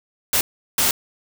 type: noise bursts at uneven times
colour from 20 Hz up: white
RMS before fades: -18 dBFS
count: 2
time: 0.33-0.41 / 0.78-0.91 s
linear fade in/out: 2 ms
effects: none